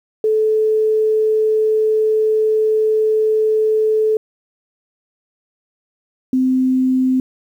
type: tone pair in turn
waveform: sine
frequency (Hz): 434.5 / 258.4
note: A4 / C4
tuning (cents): -22 / -21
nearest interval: major sixth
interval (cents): 899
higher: first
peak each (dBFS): -12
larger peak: neither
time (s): 0.24-4.17 / 6.33-7.2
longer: first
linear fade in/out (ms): 2
effects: 8-bit